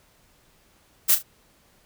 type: noise with echo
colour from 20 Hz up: blue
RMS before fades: -17 dBFS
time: 1.08-1.16 s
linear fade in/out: 20 ms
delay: 35 ms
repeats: 2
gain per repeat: -11 dB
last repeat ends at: 1.23 s
effects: pink hiss -60 dBFS RMS until 1.85 s